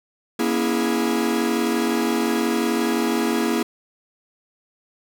45% pulse chord, A# half-diminished seventh, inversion none, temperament equal with one note detuned, 238.1 / 277.2 / 329.6 / 415.3 Hz, A#3 / C#4 / E4 / G#4, +37 / 0 / 0 / 0 cents, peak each -23 / -28 / -24 / -26 dBFS, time 0.39-3.63 s, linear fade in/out 5 ms, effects none

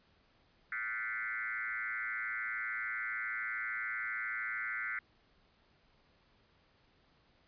sine tone with frequency modulation, 1757 Hz, A6, 3 cents flat, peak -35 dBFS, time 0.72-4.99 s, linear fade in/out 2 ms, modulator 113 Hz, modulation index 3.5, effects pink hiss -69 dBFS RMS until 7.47 s + resampled to 11025 Hz

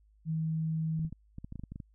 sine tone, 159.6 Hz, D#3, 44 cents sharp, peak -29 dBFS, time 0.25-1.1 s, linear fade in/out 50 ms
clicks, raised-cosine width 5 ms, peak -29 dBFS, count 12, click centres 0.994 / 1.049 / 1.126 / 1.384 / 1.445 / 1.524 / 1.557 / 1.595 / 1.637 / 1.72 / 1.759 / 1.802 s
effects added 52 Hz sine -61 dBFS peak until 1.94 s

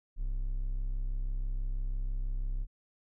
triangle tone, 33.06 Hz, C1, 19 cents sharp, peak -28 dBFS, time 0.16-2.67 s, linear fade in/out 50 ms, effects none

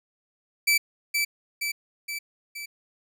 sawtooth tone with echo, 2316 Hz, D7, 25 cents flat, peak -15 dBFS, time 0.67-0.78 s, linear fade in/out 10 ms, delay 470 ms, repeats 4, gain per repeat -4 dB, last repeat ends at 2.66 s, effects none

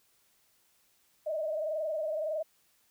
sine tone with frequency modulation, 622.3 Hz, D#5, in tune, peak -30 dBFS, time 1.26-2.43 s, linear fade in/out 10 ms, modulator 21.7 Hz, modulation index 1.3, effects white hiss -69 dBFS RMS until 2.9 s

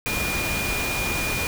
sine tone in noise, 2426 Hz, D#7, 44 cents flat, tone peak -27 dBFS, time 0.06-1.47 s, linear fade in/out 0 ms, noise pink, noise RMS -27 dBFS, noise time 0.06-1.47 s, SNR -3 dB, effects none

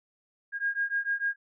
sine beating tone pair, 1623 / 1629.7 Hz, G#6 / G#6, -40 / -33 cents, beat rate 6.7 Hz, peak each -30 dBFS, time 0.52-1.36 s, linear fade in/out 50 ms, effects none

